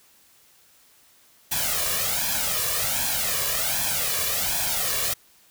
white noise with flanger, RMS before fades -25 dBFS, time 1.51-5.14 s, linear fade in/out 10 ms, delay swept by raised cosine 1.2 to 1.76 ms, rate 1.3 Hz, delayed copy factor +0.75, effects white hiss -57 dBFS RMS until 5.5 s

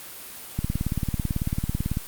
click train, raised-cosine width 5 ms, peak -12 dBFS, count 26, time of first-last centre 0.59-1.971 s, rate 18.1 Hz, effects white hiss -40 dBFS RMS until 2.07 s + Opus 32 kbps

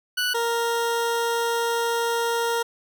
20% pulse tone pair in turn, 1480 / 466.2 Hz, F#6 / A#4, 0 / 0 cents, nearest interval octave + minor sixth, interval 2000 cents, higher first, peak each -17 dBFS, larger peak neither, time 0.17-0.34 / 0.34-2.63 s, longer second, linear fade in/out 10 ms, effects none

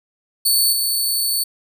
15% pulse tone with level steps, 4468 Hz, C#8, 13 cents sharp, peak -7 / -11 dBFS, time 0.45-1.44 s, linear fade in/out 10 ms, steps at 0.72 s, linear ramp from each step 10 ms, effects none

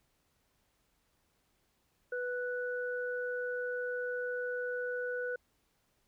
sine tone pair together, 493.9 / 1480 Hz, B4 / F#6, 0 / 0 cents, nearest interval octave + perfect fifth, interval 1900 cents, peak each -35 / -38 dBFS, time 2.12-5.36 s, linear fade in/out 5 ms, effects pink hiss -75 dBFS RMS until 6.07 s

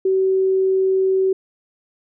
sine tone, 380.4 Hz, F#4, 48 cents sharp, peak -14 dBFS, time 0.05-1.33 s, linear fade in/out 5 ms, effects none

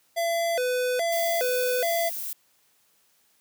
square tone with vibrato, 581 Hz, D5, 19 cents flat, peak -24 dBFS, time 0.16-2.1 s, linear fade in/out 20 ms, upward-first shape square, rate 1.2 Hz, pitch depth 260 cents each way
violet noise, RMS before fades -33 dBFS, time 1.12-2.33 s, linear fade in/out 2 ms
effects white hiss -65 dBFS RMS until 3.4 s + high-pass 100 Hz 12 dB/octave

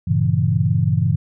sine chord, G diminished seventh, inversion none, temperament equal, 98 / 116.54 / 138.59 / 164.81 Hz, G2 / Bb2 / Db3 / Fb3, 0 / 0 / 0 / 0 cents, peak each -20 dBFS, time 0.07-1.16 s, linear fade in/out 10 ms, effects none

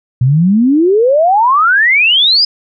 sine exponential sweep, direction up, 119.9 to 5090 Hz, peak -6 dBFS, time 0.21-2.45 s, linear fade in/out 5 ms, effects none

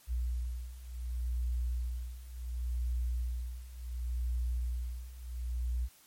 sine beating tone pair, 60.1 / 60.79 Hz, B1 / B1, -46 / -27 cents, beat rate 0.69 Hz, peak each -37 / -34 dBFS, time 0.07-5.89 s, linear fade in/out 50 ms, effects white hiss -61 dBFS RMS until 6.06 s + MP3 64 kbps

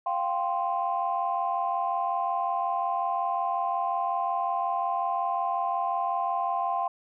sine chord, F suspended second, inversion none, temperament equal, 698.5 / 784 / 1046.5 Hz, F5 / G5 / C6, 0 / 0 / 0 cents, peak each -29 dBFS, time 0.06-6.88 s, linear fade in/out 5 ms, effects tanh soft clip ceiling -16 dBFS

